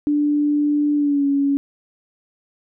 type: tone with pitch glide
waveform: sine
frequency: 293.9 to 280.1 Hz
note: D4 to C#4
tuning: +1 to +18 cents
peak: -15 dBFS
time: 0.07-1.57 s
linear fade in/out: 0 ms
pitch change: -83 cents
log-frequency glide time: 0.95-1.26 s
effects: none